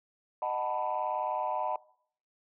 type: chord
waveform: sine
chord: B dominant seventh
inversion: first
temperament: just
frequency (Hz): 617.4 / 740.8 / 889 / 987.8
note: D#5 / F#5 / A5 / B5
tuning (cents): -14 / +2 / +18 / 0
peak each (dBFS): -34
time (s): 0.42-1.76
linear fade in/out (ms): 2
effects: noise-tail reverb RT60 0.6 s tail -21 dB re dry + tanh soft clip ceiling -22 dBFS